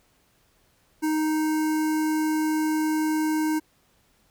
square tone with notch filter, 311.1 Hz, D#4, in tune, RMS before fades -24 dBFS, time 1.02-3.6 s, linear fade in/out 20 ms, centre 3400 Hz, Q 1, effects pink hiss -64 dBFS RMS until 4.3 s

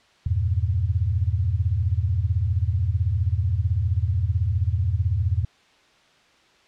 sine chord, E diminished, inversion none, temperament equal, 82.41 / 98 / 116.54 Hz, E2 / G2 / Bb2, 0 / 0 / 0 cents, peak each -23 / -23 / -27 dBFS, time 0.26-5.45 s, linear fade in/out 5 ms, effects white hiss -57 dBFS RMS until 6.67 s + low-pass 4000 Hz 12 dB/octave

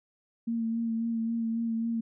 sine tone with vibrato, 228.5 Hz, A#3, 34 cents flat, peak -27 dBFS, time 0.47-2.01 s, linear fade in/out 10 ms, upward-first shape sine, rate 3.7 Hz, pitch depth 23 cents each way, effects none

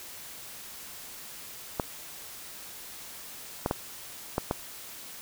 clicks, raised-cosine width 1 ms, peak -12 dBFS, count 5, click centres 1.798 / 3.661 / 3.711 / 4.381 / 4.511 s, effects white hiss -44 dBFS RMS until 5.21 s

